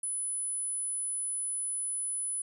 sine tone, 10000 Hz, D#9, 8 cents sharp, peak -31 dBFS, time 0.03-2.42 s, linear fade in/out 5 ms, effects none

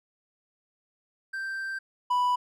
triangle tone pair in turn, 1568 / 987.8 Hz, G6 / B5, 0 / 0 cents, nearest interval minor sixth, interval 800 cents, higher first, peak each -29 / -20 dBFS, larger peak second, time 1.33-1.79 / 2.1-2.36 s, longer first, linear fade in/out 10 ms, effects none

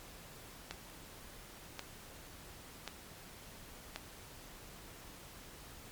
click train, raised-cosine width 0.2 ms, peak -22 dBFS, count 4, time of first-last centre 0.71-3.96 s, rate 0.923 Hz, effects pink hiss -53 dBFS RMS until 5.91 s + MP3 96 kbps

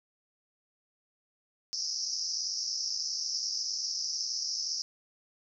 pink band-pass noise, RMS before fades -34 dBFS, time 1.73-4.82 s, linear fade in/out 0 ms, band 5000 to 5800 Hz, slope 96 dB/octave, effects none

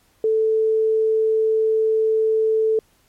sine tone, 440 Hz, A4, in tune, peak -15 dBFS, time 0.24-2.79 s, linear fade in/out 2 ms, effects pink hiss -60 dBFS RMS until 3.08 s + MP3 64 kbps

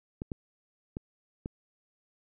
clicks, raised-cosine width 3 ms, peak -22 dBFS, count 4, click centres 0.219 / 0.318 / 0.969 / 1.459 s, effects none

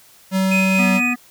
square tone, 190 Hz, F#3, 46 cents sharp, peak -16 dBFS, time 0.31-1.01 s, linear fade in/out 50 ms
triangle tone with tremolo, 2494 Hz, D#7, 3 cents sharp, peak -15 dBFS, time 0.51-1.14 s, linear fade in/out 10 ms, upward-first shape sine, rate 4.3 Hz, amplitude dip 40%
harmonic tone, 245.2 Hz, B3, 12 cents flat, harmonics 1 / 3 / 5 / 7 / 8, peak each -20 / -31 / -30 / -34 / -33 dBFS, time 0.78-1.16 s, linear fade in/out 20 ms
effects white hiss -49 dBFS RMS until 1.3 s

